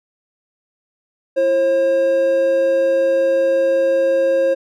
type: tone pair together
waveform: triangle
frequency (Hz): 337.5 / 537.1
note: E4 / C5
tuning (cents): +41 / +45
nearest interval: minor sixth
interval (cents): 804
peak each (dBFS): -23 / -11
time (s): 1.36-4.55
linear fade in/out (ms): 20
effects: none